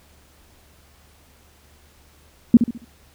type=tone with echo; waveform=sine; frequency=234.8 Hz; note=A#3; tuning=13 cents sharp; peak=-4 dBFS; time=2.54-2.57 s; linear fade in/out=2 ms; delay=69 ms; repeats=4; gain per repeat=-9 dB; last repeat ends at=2.846 s; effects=added 73 Hz sine -55 dBFS peak until 3.14 s + pink hiss -55 dBFS RMS until 3.14 s